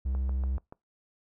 triangle tone, 65.41 Hz, C2, in tune, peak -25 dBFS, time 0.05-0.58 s, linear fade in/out 10 ms
click train, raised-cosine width 1 ms, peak -30 dBFS, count 5, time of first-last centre 0.15-0.725 s, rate 6.96 Hz
effects noise-tail reverb RT60 0.2 s tail -24 dB re dry

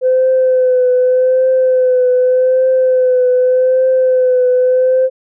sine tone with vibrato, 510 Hz, C5, 44 cents flat, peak -7 dBFS, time 0.01-5.1 s, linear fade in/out 50 ms, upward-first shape triangle, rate 0.84 Hz, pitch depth 34 cents each way, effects tanh soft clip ceiling -4 dBFS

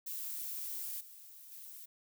violet noise with level steps, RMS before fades -41 / -54 / -50 dBFS, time 0.06-1.86 s, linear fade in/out 10 ms, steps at 1 / 1.51 s, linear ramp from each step 10 ms, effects none

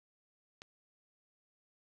click, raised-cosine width 0.2 ms, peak -30 dBFS, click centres 0.619 s, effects none

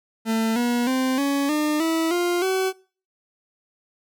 40% pulse tone with pitch steps, 223.6 / 241 / 259.8 / 280.1 / 301.9 / 325.5 / 350.9 / 378.2 Hz, A3 / B3 / C4 / C#4 / D4 / E4 / F4 / F#4, +28 / -42 / -12 / +18 / +48 / -22 / +8 / +38 cents, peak -19 dBFS, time 0.25-2.73 s, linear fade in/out 50 ms, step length 310 ms, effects noise-tail reverb RT60 0.4 s tail -23 dB re dry

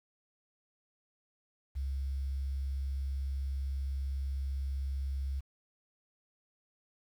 sine tone, 67.8 Hz, C#2, 38 cents flat, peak -32 dBFS, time 1.75-5.41 s, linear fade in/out 20 ms, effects 10-bit

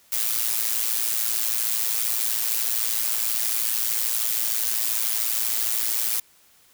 blue noise with amplitude modulation, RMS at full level -21 dBFS, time 0.12-6.2 s, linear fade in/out 5 ms, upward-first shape sine, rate 113 Hz, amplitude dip 75%, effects white hiss -57 dBFS RMS until 6.73 s

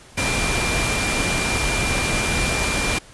sine tone in noise, 2380 Hz, D7, 22 cents sharp, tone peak -25 dBFS, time 0.17-2.99 s, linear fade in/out 10 ms, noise pink, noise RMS -22 dBFS, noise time 0.17-2.99 s, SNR -6 dB, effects pink hiss -46 dBFS RMS until 3.13 s + resampled to 24000 Hz

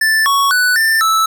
square tone with pitch steps, 1762 / 1113 / 1488 / 1786 / 1312 Hz, A6 / C#6 / F#6 / A6 / E6, +2 / +7 / +9 / +25 / -9 cents, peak -11 dBFS, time 0.01-1.26 s, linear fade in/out 5 ms, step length 250 ms, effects none

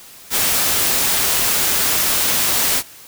white noise, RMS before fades -17 dBFS, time 0.3-2.83 s, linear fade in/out 50 ms, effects white hiss -41 dBFS RMS until 3.07 s

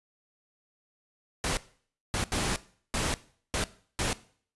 pink noise bursts at uneven times, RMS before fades -29 dBFS, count 6, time 1.44-1.57 / 2.14-2.24 / 2.32-2.56 / 2.94-3.14 / 3.54-3.64 / 3.99-4.13 s, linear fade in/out 0 ms, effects noise-tail reverb RT60 0.5 s tail -18 dB re dry + resampled to 24000 Hz

